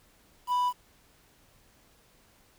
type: tone with quantisation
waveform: triangle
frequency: 987.8 Hz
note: B5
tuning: in tune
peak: -22 dBFS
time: 0.47-0.73 s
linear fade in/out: 50 ms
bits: 8
effects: pink hiss -62 dBFS RMS until 2.58 s